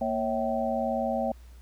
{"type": "tone cluster", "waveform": "sine", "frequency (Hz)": [231.7, 550, 649, 771], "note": ["A#3", "C#5", "E5", "G5"], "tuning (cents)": [-10, -14, -27, -29], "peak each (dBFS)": -31, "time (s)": [0.01, 1.32], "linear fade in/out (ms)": 5, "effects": ["added 60 Hz sine -46 dBFS peak until 1.61 s", "pink hiss -61 dBFS RMS until 1.61 s"]}